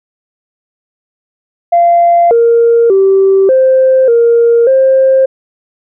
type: tone with pitch steps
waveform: sine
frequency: 689 / 465.9 / 387.2 / 523 / 467.6 / 530 Hz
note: F5 / A#4 / G4 / C5 / A#4 / C5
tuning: -24 / -1 / -21 / -1 / +5 / +22 cents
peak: -3 dBFS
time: 1.72-5.26 s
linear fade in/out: 10 ms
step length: 590 ms
effects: tanh soft clip ceiling 0 dBFS